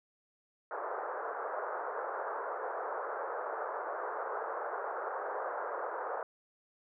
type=band-pass noise; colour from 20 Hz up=pink; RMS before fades=-38 dBFS; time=0.71-6.23 s; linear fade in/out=2 ms; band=430 to 1500 Hz; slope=48 dB/octave; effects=none